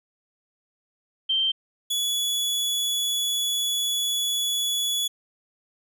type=tone pair in turn; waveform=sine / sawtooth; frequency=3136 / 3404 Hz; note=G7 / G#7; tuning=0 / +42 cents; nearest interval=minor second; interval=142 cents; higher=second; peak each=-20 dBFS; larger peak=neither; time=1.29-1.52 / 1.9-5.08 s; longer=second; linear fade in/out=10 ms; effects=none